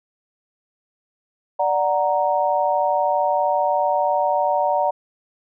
sine chord, D augmented, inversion none, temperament equal, 587.3 / 740 / 932.3 Hz, D5 / F#5 / A#5, 0 / 0 / 0 cents, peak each -21 dBFS, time 1.59-4.91 s, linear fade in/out 10 ms, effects none

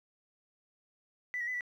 sine tone with pitch steps, 1984 / 1904 / 2005 / 1958 Hz, B6 / A#6 / B6 / B6, +7 / +36 / +26 / -15 cents, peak -32 dBFS, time 1.34-1.608 s, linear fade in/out 0 ms, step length 67 ms, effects tanh soft clip ceiling -28 dBFS + 11-bit

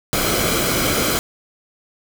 pink noise with comb filter, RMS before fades -19 dBFS, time 0.13-1.19 s, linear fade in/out 0 ms, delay 1.1 ms, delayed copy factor -0.6, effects none

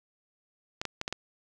clicks, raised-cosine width 0.2 ms, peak -15 dBFS, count 5, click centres 0.815 / 0.853 / 1.014 / 1.079 / 1.126 s, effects none

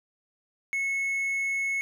triangle tone, 2192 Hz, C#7, 20 cents flat, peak -24 dBFS, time 0.73-1.81 s, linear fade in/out 0 ms, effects none

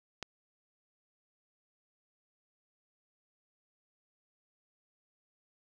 click, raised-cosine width 0.2 ms, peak -20 dBFS, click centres 0.227 s, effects 9-bit

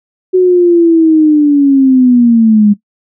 sine linear sweep, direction down, 372.3 to 203.5 Hz, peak -3 dBFS, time 0.33-2.74 s, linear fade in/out 20 ms, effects noise-tail reverb RT60 0.1 s tail -17 dB re dry

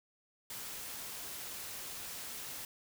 white noise, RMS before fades -44 dBFS, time 0.5-2.65 s, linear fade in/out 2 ms, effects none

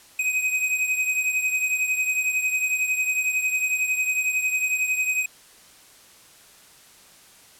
square beating tone pair, 2513 / 2524 Hz, D#7 / D#7, +17 / +24 cents, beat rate 11 Hz, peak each -23 / -29 dBFS, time 0.19-5.26 s, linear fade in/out 5 ms, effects white hiss -51 dBFS RMS until 7.59 s + low-pass 12000 Hz 12 dB/octave

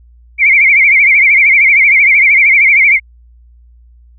sine tone with vibrato, 2217 Hz, C#7, in tune, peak -4 dBFS, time 0.38-3 s, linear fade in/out 50 ms, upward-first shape triangle, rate 13 Hz, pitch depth 140 cents each way, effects added 59 Hz sine -39 dBFS peak until 4.18 s

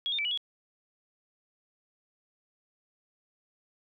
sine tone with pitch steps, 3317 / 3629 / 2319 / 2933 / 3351 Hz, G#7 / A#7 / D7 / F#7 / G#7, -3 / -47 / -22 / -16 / +15 cents, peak -28 dBFS, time 0.06-0.375 s, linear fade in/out 0 ms, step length 63 ms, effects none

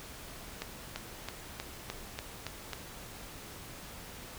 accelerating click train, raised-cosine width 0.2 ms, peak -19 dBFS, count 8, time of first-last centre 0.62-2.733 s, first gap 340 ms, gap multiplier 0.96, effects pink hiss -47 dBFS RMS until 4.38 s

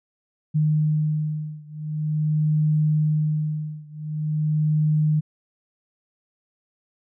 sine beating tone pair, 152.9 / 153.35 Hz, D#3 / D#3, -30 / -25 cents, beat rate 0.45 Hz, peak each -22 / -23 dBFS, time 0.54-5.21 s, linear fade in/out 20 ms, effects none

